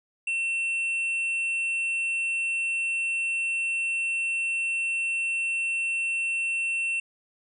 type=tone with hard clipping; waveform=sine; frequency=2700 Hz; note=E7; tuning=41 cents sharp; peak=-26 dBFS; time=0.27-7 s; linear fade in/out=5 ms; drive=4 dB; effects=none